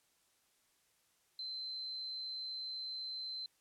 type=tone; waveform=sine; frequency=4084 Hz; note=C8; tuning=43 cents flat; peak=-40 dBFS; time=1.39-3.46 s; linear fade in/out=2 ms; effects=white hiss -74 dBFS RMS until 3.6 s + low-pass 12000 Hz 12 dB/octave